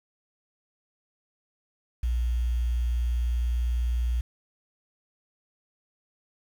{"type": "tone with quantisation", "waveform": "sine", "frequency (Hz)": 59.8, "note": "A#1", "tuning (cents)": 45, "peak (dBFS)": -23, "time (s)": [2.03, 4.21], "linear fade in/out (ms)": 5, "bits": 8, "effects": []}